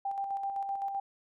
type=tone with tremolo; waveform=sine; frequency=790 Hz; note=G5; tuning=13 cents sharp; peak=-30 dBFS; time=0.05-1 s; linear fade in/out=5 ms; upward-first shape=square; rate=7.8 Hz; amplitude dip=40%; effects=none